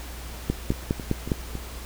two click trains, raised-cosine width 3 ms, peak -19 / -9 dBFS, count 4 / 5, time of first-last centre 0.72-1.553 / 0.5-1.318 s, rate 3.6 / 4.89 Hz, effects added 60 Hz sine -37 dBFS peak until 1.85 s + pink hiss -41 dBFS RMS until 1.85 s

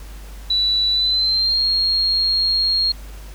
sine tone with pitch glide, 3951 to 4259 Hz, B7 to C8, 0 to +30 cents, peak -15 dBFS, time 0.5-2.92 s, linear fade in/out 5 ms, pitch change +130 cents, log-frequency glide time 0.91-1.65 s, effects added 50 Hz sine -33 dBFS peak until 3.34 s + pink hiss -44 dBFS RMS until 3.34 s

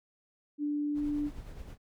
sine tone, 293.7 Hz, D4, in tune, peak -29 dBFS, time 0.58-1.31 s, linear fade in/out 50 ms
brown noise with tremolo, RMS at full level -42 dBFS, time 0.94-1.78 s, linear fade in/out 50 ms, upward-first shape triangle, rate 9.5 Hz, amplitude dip 50%
effects none

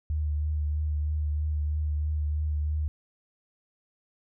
sine tone with vibrato, 75.5 Hz, D2, 48 cents sharp, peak -25 dBFS, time 0.1-2.88 s, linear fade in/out 0 ms, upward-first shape triangle, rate 3.1 Hz, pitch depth 29 cents each way, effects none

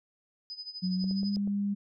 sine tone with tremolo, 5000 Hz, D#8, 8 cents sharp, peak -36 dBFS, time 0.5-1.36 s, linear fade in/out 0 ms, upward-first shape sine, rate 12 Hz, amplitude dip 80%
sine tone with pitch glide, 185 to 201.7 Hz, F#3 to G3, 0 to +50 cents, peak -27 dBFS, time 0.82-1.75 s, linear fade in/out 20 ms, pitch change +150 cents, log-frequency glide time 0.96-1.29 s
clicks, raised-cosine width 2 ms, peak -32 dBFS, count 5, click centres 1.042 / 1.111 / 1.232 / 1.369 / 1.475 s
effects none

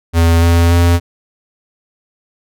square tone with pitch steps, 83.6 / 84.82 / 86.05 Hz, E2 / E2 / F2, +25 / +50 / -25 cents, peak -8 dBFS, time 0.13-1 s, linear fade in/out 50 ms, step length 290 ms, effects none

